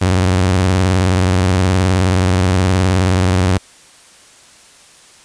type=tone with vibrato; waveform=sawtooth; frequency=92.5 Hz; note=F#2; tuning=in tune; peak=-7 dBFS; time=0.01-3.58 s; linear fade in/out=10 ms; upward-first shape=sine; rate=19 Hz; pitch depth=110 cents each way; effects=white hiss -44 dBFS RMS until 5.24 s + resampled to 22050 Hz